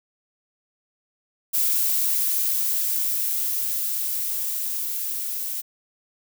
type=noise with level ramp; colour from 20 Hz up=violet; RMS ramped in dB=-21 to -29 dBFS; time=1.53-5.62 s; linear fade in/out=20 ms; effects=none